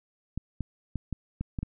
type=clicks; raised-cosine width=5 ms; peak=-19 dBFS; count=7; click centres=0.376 / 0.607 / 0.957 / 1.127 / 1.41 / 1.588 / 1.63 s; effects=none